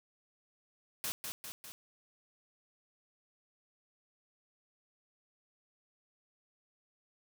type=noise with echo; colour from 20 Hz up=white; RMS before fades=-37 dBFS; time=1.04-1.12 s; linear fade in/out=0 ms; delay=200 ms; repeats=3; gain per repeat=-4 dB; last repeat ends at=1.72 s; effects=none